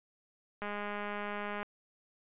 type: click train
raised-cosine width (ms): 0.5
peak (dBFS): -24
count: 209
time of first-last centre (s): 0.62-1.63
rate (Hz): 206
effects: resampled to 8000 Hz